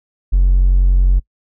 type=tone; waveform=triangle; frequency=45.52 Hz; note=F#1; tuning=28 cents flat; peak=-5 dBFS; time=0.32-1.2 s; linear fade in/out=20 ms; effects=noise-tail reverb RT60 0.1 s tail -25 dB re dry + tanh soft clip ceiling -4 dBFS